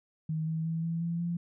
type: tone with pitch steps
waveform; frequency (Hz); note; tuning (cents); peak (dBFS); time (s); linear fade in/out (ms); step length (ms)
sine; 157.9 / 160.57 / 163.28 / 166.04 / 168.84 / 171.69; D#3 / E3 / E3 / E3 / E3 / F3; +26 / -45 / -16 / +13 / +42 / -29; -29; 0.29-1.37; 5; 180
effects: none